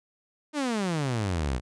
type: exponential sweep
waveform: sawtooth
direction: down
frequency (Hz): 311.1 to 57.5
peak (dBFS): -22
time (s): 0.53-1.61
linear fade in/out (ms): 50
effects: resampled to 22050 Hz